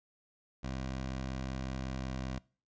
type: tone with pitch glide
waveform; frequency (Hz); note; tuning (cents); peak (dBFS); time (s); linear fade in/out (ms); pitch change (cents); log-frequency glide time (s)
15% pulse; 65.41 to 64.92; C2 to C2; 0 to -13; -30; 0.63-2.39; 10; -13; 1.9-2.12
effects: noise-tail reverb RT60 0.4 s tail -24 dB re dry + resampled to 16000 Hz